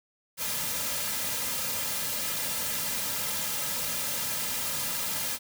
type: noise with comb filter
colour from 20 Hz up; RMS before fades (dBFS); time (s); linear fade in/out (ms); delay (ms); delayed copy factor
white; -31; 0.37-5.39; 50; 2.7; -0.7
effects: none